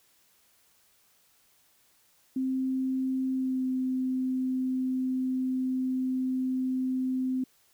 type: tone with pitch glide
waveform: sine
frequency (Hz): 261.6 to 258.1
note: C4 to C4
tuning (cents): 0 to -23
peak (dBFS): -26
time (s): 2.36-7.44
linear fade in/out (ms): 5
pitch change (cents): -23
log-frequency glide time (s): 3.33-3.65
effects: white hiss -65 dBFS RMS until 7.73 s